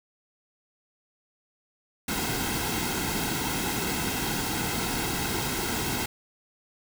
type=noise with comb filter; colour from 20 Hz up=pink; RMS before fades=-29 dBFS; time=2.08-6.06 s; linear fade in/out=5 ms; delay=1.7 ms; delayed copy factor=-0.65; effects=none